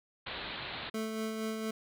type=low-pass noise; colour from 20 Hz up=white; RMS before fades=-41 dBFS; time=0.26-0.9 s; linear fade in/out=10 ms; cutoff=4200 Hz; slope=96 dB/octave
type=tone with tremolo; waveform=25% pulse; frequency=220 Hz; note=A3; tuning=in tune; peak=-29 dBFS; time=0.94-1.71 s; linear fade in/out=5 ms; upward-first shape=sine; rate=4.3 Hz; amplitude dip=35%
effects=none